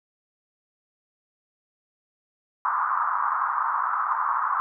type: band-pass noise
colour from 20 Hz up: pink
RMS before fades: -25 dBFS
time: 2.65-4.6 s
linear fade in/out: 0 ms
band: 990 to 1300 Hz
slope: 48 dB/octave
effects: none